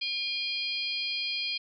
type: harmonic tone with a mistuned harmonic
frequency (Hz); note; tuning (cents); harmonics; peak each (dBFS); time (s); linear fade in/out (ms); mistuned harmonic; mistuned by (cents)
806; G5; +48; 3 / 4 / 5 / 6; -35 / -35 / -35 / -35; 0.01-1.58; 10; 5; +73
effects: none